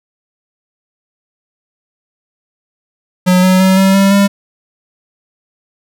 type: tone with pitch steps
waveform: square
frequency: 182.3 / 185.59 / 188.95 / 192.36 / 195.84 / 199.37 Hz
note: F#3 / F#3 / F#3 / G3 / G3 / G3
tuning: -25 / +6 / +37 / -32 / -1 / +30 cents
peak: -7 dBFS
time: 3.26-4.28 s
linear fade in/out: 20 ms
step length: 170 ms
effects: none